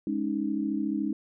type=chord; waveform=sine; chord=Ab suspended fourth; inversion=none; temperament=equal; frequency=207.7 / 277.2 / 311.1 Hz; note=Ab3 / Db4 / Eb4; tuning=0 / 0 / 0 cents; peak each=-31 / -31 / -30 dBFS; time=0.07-1.13 s; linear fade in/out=2 ms; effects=none